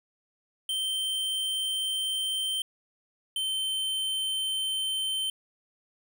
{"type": "tone pair in turn", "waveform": "square", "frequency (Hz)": [3118, 3098], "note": ["G7", "G7"], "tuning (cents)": [-10, -21], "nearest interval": "unison", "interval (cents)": 11, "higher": "first", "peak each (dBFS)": -28, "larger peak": "neither", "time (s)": [[0.69, 2.62], [3.36, 5.3]], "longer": "second", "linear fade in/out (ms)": 2, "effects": []}